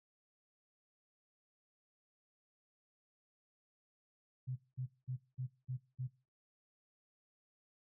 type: tone bursts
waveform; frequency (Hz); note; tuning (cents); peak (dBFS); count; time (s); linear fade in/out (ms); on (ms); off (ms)
sine; 128.5; C3; -31; -37; 6; 4.47-6.078; 20; 93; 210
effects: noise-tail reverb RT60 0.3 s tail -17 dB re dry